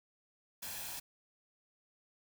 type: noise with comb filter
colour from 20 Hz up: white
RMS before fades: -43 dBFS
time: 0.62-1 s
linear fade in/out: 10 ms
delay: 1.2 ms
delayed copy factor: +0.55
effects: none